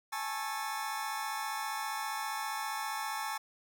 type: chord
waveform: sawtooth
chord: A major seventh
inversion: third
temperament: just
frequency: 825 / 880 / 1100 / 1320 Hz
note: G#5 / A5 / C#6 / E6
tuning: -12 / 0 / -14 / +2 cents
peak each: -37 / -34 / -36 / -40 dBFS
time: 0.12-3.38 s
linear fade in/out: 10 ms
effects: 11-bit